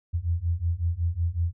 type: beating tone pair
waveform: sine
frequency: 82.41 / 87.81 Hz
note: E2 / F2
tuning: 0 / +10 cents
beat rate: 5.4 Hz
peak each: -27 / -26 dBFS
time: 0.13-1.53 s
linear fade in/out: 20 ms
effects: none